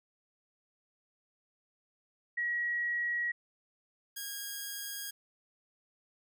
sine / 5% pulse tone pair in turn, 1910 / 1634.8 Hz, A#6 / G#6, +42 / -28 cents, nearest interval minor third, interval 270 cents, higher first, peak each -30 / -27 dBFS, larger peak second, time 2.37-3.32 / 4.16-5.11 s, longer neither, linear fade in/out 10 ms, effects none

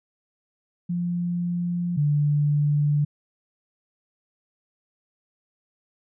sine tone pair in turn, 174.61 / 146.83 Hz, F3 / D3, 0 / 0 cents, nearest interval minor third, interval 300 cents, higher first, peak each -23 / -18 dBFS, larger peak second, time 0.89-1.97 / 1.97-3.05 s, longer neither, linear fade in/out 10 ms, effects none

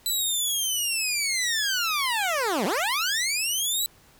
15% pulse linear two-way sweep, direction down then up, 4004 to 170.9 to 4004 Hz, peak -17 dBFS, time 0.06-3.86 s, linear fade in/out 0 ms, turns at 2.65 s, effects pink hiss -56 dBFS RMS until 4.19 s

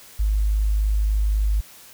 sine tone, 51.91 Hz, G#1, in tune, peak -17 dBFS, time 0.19-1.61 s, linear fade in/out 10 ms, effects white hiss -46 dBFS RMS until 1.93 s

